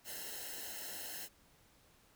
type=noise with comb filter; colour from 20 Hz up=white; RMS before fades=-45 dBFS; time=0.04-1.29 s; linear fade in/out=50 ms; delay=0.85 ms; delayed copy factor=-0.95; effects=pink hiss -67 dBFS RMS until 2.15 s